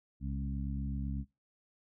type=harmonic tone with a mistuned harmonic; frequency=68 Hz; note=C#2; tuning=33 cents flat; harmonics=1 / 2 / 3 / 4; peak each=-37 / -39 / -41 / -45 dBFS; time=0.2-1.25 s; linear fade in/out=50 ms; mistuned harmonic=1; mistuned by=-60 cents; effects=noise-tail reverb RT60 0.2 s tail -17 dB re dry